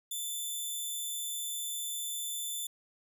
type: tone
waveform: 10% pulse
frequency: 3525 Hz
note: A7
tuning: 2 cents sharp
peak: -27 dBFS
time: 0.11-2.67 s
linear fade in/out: 5 ms
effects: none